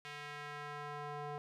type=tone with band-pass filter sweep; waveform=square; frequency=146.83 Hz; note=D3; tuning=in tune; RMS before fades=-45 dBFS; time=0.05-1.38 s; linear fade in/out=0 ms; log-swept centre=2400 to 750 Hz; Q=1.2; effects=none